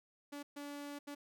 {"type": "tone bursts at uneven times", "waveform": "sawtooth", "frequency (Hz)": 287.7, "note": "D4", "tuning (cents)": -36, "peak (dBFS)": -40, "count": 3, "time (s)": [[0.32, 0.43], [0.56, 0.99], [1.07, 1.15]], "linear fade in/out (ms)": 10, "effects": []}